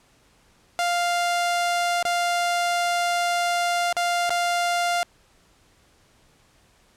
sawtooth tone with dropouts, 698.5 Hz, F5, in tune, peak -17 dBFS, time 0.79-5.03 s, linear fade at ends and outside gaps 0 ms, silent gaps 2.027-2.052 / 3.927-3.967 / 4.294-4.305 s, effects pink hiss -59 dBFS RMS until 6.96 s + low-pass 10000 Hz 12 dB/octave

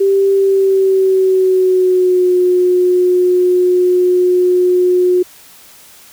sine tone with pitch glide, 392 to 361.5 Hz, G4 to F#4, 0 to -40 cents, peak -8 dBFS, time 0-5.23 s, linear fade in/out 10 ms, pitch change -140 cents, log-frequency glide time 0.33-2.34 s, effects white hiss -41 dBFS RMS until 6.12 s

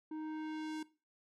square tone with low-pass filter sweep, 311.1 Hz, D#4, in tune, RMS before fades -42 dBFS, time 0.11-0.83 s, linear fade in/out 5 ms, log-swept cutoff 760 to 9300 Hz, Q 0.71, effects noise-tail reverb RT60 0.3 s tail -18 dB re dry

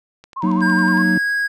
click train, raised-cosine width 0.2 ms, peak -24 dBFS, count 9, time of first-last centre 0.24-0.974 s, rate 10.9 Hz
sine tone with vibrato, 1007 Hz, B5, 33 cents sharp, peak -23 dBFS, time 0.36-1.03 s, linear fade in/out 10 ms, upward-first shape sine, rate 9.7 Hz, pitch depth 140 cents each way
triangle chord, D# minor, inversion first, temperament equal, 185 / 233.1 / 311.1 Hz, F#3 / A#3 / D#4, 0 / 0 / 0 cents, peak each -15 / -21 / -18 dBFS, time 0.43-1.18 s, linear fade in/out 5 ms
triangle tone with pitch glide, 1605 to 1649.2 Hz, G6 to G#6, +40 to -13 cents, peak -15 dBFS, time 0.61-1.48 s, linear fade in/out 20 ms, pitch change +47 cents, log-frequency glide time 0.89-1.06 s
effects none

